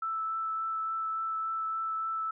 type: tone with vibrato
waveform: sine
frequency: 1318.5 Hz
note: E6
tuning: in tune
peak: -30 dBFS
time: 0.02-2.31 s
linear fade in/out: 5 ms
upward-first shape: triangle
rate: 3.5 Hz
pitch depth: 10 cents each way
effects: none